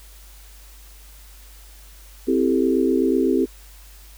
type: chord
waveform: sine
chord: A minor seventh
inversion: first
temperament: equal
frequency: 261.6 / 329.6 / 392 / 440 Hz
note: C4 / E4 / G4 / A4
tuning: 0 / 0 / 0 / 0 cents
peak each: -20 / -22 / -21 / -25 dBFS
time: 2.27-3.46 s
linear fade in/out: 20 ms
effects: added 50 Hz sine -43 dBFS peak until 4.17 s + white hiss -49 dBFS RMS until 4.17 s